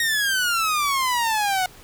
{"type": "exponential sweep", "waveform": "sawtooth", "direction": "down", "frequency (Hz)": [1881, 727], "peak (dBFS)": -16, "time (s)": [0, 1.66], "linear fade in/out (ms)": 2, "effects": ["pink hiss -47 dBFS RMS until 1.83 s"]}